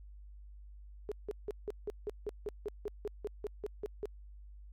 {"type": "tone bursts", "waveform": "sine", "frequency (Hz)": 415.3, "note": "G#4", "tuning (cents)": 0, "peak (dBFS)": -34, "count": 16, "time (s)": [1.09, 4.056], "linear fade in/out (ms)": 0, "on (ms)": 26, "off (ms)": 170, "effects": ["added 50 Hz sine -49 dBFS peak until 4.72 s", "AAC 48 kbps"]}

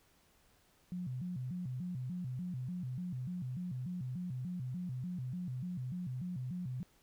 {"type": "tone with vibrato", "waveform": "sine", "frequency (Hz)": 151, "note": "D3", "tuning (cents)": 48, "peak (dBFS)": -37, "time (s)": [0.92, 6.83], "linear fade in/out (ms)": 0, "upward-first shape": "square", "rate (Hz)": 3.4, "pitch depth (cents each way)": 300, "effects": ["pink hiss -69 dBFS RMS until 7.02 s"]}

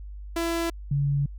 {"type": "tone pair in turn", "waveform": ["sawtooth", "sine"], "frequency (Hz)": [335.1, 141.63], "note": ["E4", "C#3"], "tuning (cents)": [29, 38], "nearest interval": "octave + minor third", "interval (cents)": 1491, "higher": "first", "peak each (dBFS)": -21, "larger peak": "neither", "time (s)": [[0.36, 0.7], [0.91, 1.26]], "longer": "second", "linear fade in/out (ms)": 5, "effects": ["added 50 Hz sine -36 dBFS peak until 1.38 s"]}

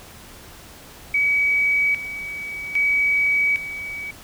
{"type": "tone with tremolo", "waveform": "sine", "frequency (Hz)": 2273, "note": "C#7", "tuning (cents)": 43, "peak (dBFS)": -16, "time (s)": [1.14, 4.11], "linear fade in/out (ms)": 5, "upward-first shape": "square", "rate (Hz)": 0.62, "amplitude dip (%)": 75, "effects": ["pink hiss -43 dBFS RMS until 4.23 s"]}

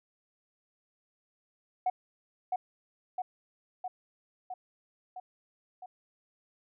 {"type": "tone with echo", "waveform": "sine", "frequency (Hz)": 737, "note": "F#5", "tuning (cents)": -7, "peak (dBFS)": -24, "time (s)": [1.86, 1.9], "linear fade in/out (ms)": 5, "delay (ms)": 660, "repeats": 6, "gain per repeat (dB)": -3, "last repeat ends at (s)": 5.86, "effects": ["tanh soft clip ceiling -21 dBFS"]}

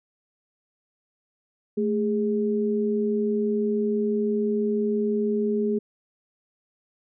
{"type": "tone pair together", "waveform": "sine", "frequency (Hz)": [218.5, 412.4], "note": ["A3", "G#4"], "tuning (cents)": [-12, -12], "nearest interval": "major seventh", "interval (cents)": 1100, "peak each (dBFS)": -24, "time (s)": [1.77, 5.79], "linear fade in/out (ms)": 10, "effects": []}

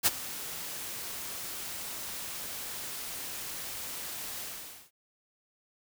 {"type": "noise with ADSR envelope", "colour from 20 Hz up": "white", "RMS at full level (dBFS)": -22, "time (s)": [0.03, 4.91], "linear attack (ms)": 33, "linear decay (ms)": 34, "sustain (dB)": -17, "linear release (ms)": 490, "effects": []}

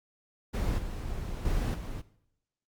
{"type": "noise with level steps", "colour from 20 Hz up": "brown", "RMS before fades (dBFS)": [-29, -36, -29, -37], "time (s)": [0.53, 2.02], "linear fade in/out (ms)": 20, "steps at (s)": [0.78, 1.45, 1.74], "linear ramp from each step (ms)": 5, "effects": ["noise-tail reverb RT60 0.8 s tail -18 dB re dry", "Opus 48 kbps"]}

